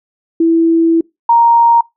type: tone pair in turn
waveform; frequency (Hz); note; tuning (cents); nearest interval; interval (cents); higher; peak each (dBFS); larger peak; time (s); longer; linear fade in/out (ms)
sine; 330 / 933.4; E4 / A#5; +2 / +2; octave + tritone; 1800; second; -7 / -5; second; 0.4-1.01 / 1.29-1.81; first; 5
effects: noise-tail reverb RT60 0.2 s tail -24 dB re dry